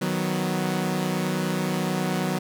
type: chord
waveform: sawtooth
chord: B major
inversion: first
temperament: equal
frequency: 155.56 / 185 / 246.9 Hz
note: D#3 / F#3 / B3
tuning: 0 / 0 / 0 cents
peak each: -25 / -22 / -27 dBFS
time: 0.01-2.39 s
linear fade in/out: 10 ms
effects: none